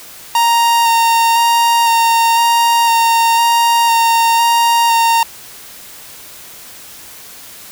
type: tone with vibrato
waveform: 45% pulse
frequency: 927 Hz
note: A#5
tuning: 10 cents flat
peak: -9 dBFS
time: 0.35-5.23 s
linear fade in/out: 2 ms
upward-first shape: square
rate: 0.99 Hz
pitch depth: 11 cents each way
effects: white hiss -35 dBFS RMS until 7.71 s